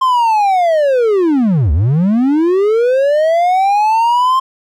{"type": "linear two-way sweep", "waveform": "triangle", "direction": "down then up", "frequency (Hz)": [1060, 67.1, 1060], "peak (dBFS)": -7, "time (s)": [0.01, 4.4], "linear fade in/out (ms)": 10, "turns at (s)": 1.72, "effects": []}